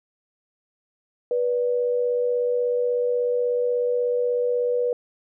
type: tone pair together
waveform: sine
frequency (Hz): 488.6 / 585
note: B4 / D5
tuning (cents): -19 / -7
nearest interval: minor third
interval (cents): 312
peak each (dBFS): -20 / -30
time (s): 1.31-4.93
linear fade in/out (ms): 2
effects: none